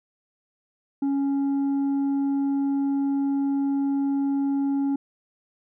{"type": "tone with tanh clipping", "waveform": "sine", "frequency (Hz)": 277.5, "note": "C#4", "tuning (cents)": 2, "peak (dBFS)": -22, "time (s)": [1.02, 4.96], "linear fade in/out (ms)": 5, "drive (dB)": 4, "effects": []}